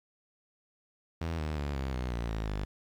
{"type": "tone with pitch steps", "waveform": "sawtooth", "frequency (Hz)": [82.41, 76.89, 71.74, 66.94, 62.46, 58.27, 54.37, 50.73], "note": ["E2", "D#2", "D2", "C2", "B1", "A#1", "A1", "G#1"], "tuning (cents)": [0, -20, -40, 40, 20, 0, -20, -40], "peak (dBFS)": -28, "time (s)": [1.21, 2.65], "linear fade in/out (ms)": 5, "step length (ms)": 180, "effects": ["low-pass 5000 Hz 12 dB/octave", "10-bit"]}